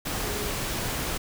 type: tone in noise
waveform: sine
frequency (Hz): 415.3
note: G#4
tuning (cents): 0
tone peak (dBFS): -35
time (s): 0.24-0.51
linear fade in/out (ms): 10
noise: pink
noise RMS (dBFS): -30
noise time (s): 0.05-1.18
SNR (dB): -8
effects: none